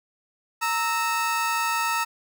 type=tone pair together; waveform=30% pulse; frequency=925 / 1308.7 Hz; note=A#5 / E6; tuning=-14 / -13 cents; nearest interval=tritone; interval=601 cents; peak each=-23 dBFS; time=0.61-2.05 s; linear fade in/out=20 ms; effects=none

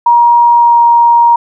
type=tone with pitch glide; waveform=sine; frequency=948 to 941.5 Hz; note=A#5 to A#5; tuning=+29 to +17 cents; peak=-3 dBFS; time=0.06-1.36 s; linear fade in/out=5 ms; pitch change=-12 cents; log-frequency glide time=0.51-0.81 s; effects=none

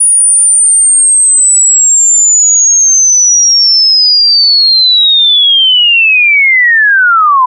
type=linear sweep; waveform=sine; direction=down; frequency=9720 to 986 Hz; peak=-3 dBFS; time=0-7.46 s; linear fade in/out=10 ms; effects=none

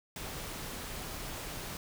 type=noise; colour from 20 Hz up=pink; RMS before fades=-41 dBFS; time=0.16-1.77 s; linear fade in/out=2 ms; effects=none

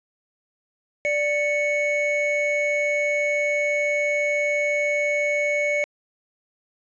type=tone pair together; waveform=triangle; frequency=587.3 / 2217 Hz; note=D5 / C#7; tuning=0 / 0 cents; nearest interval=octave + major seventh; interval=2300 cents; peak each=-21 dBFS; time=1.05-5.84 s; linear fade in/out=0 ms; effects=resampled to 16000 Hz

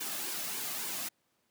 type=noise with flanger; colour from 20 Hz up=white; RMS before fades=-37 dBFS; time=0-1.09 s; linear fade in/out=10 ms; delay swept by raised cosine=1.5 to 2.17 ms; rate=3.5 Hz; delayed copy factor=-0.5; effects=pink hiss -75 dBFS RMS until 1.5 s + high-pass 150 Hz 12 dB/octave

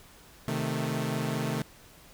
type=chord; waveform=sawtooth; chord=A diminished; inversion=first; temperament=equal; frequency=130.81 / 155.56 / 220 Hz; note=C3 / Eb3 / A3; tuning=0 / 0 / 0 cents; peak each=-29 dBFS; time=0.48-1.62 s; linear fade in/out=0 ms; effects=pink hiss -54 dBFS RMS until 2.13 s

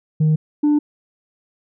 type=tone pair in turn; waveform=sine; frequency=155.2 / 296 Hz; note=D#3 / D4; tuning=-4 / +14 cents; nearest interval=major seventh; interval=1118 cents; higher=second; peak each=-10 dBFS; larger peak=neither; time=0.2-0.36 / 0.63-0.79 s; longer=neither; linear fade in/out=10 ms; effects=tanh soft clip ceiling -11 dBFS

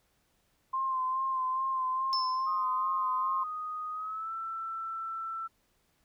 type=tone with vibrato; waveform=sine; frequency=1046.5 Hz; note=C6; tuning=in tune; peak=-28 dBFS; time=0.73-3.44 s; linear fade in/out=10 ms; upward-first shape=sine; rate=2.4 Hz; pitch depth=30 cents each way
type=tone with exponential decay; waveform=sine; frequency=5274 Hz; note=E8; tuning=in tune; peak=-27 dBFS; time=2.13-2.64 s; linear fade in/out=0 ms; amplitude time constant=110 ms
type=tone with pitch glide; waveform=sine; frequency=1244.5 to 1333.8 Hz; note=D#6 to E6; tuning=0 to +20 cents; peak=-34 dBFS; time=2.46-5.48 s; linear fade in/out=20 ms; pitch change=+120 cents; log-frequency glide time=3.92-4.33 s
effects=pink hiss -72 dBFS RMS until 6.04 s

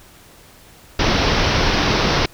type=low-pass noise; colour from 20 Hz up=pink; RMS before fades=-17 dBFS; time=0.99-2.26 s; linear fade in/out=5 ms; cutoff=5800 Hz; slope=96 dB/octave; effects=pink hiss -46 dBFS RMS until 2.33 s

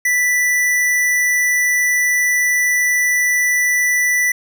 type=tone; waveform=square; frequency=1975.5 Hz; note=B6; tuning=in tune; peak=-14 dBFS; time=0.05-4.32 s; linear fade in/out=5 ms; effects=none

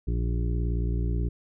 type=harmonic tone; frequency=58.5 Hz; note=A#1; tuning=7 cents sharp; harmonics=1 / 2 / 3 / 5 / 6 / 7; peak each=-25 / -31 / -35 / -39 / -41 / -42 dBFS; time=0.07-1.29 s; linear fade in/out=10 ms; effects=none

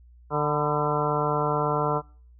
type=harmonic tone with a mistuned harmonic; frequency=149.1 Hz; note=D3; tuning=27 cents sharp; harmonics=1 / 2 / 3 / 4 / 5 / 6 / 7 / 8 / 9; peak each=-29 / -34 / -28 / -31 / -31 / -34 / -29 / -34 / -32 dBFS; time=0.3-2.02 s; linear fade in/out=50 ms; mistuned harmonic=7; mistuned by=-52 cents; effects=noise-tail reverb RT60 0.5 s tail -26 dB re dry + added 60 Hz sine -49 dBFS peak until 2.39 s

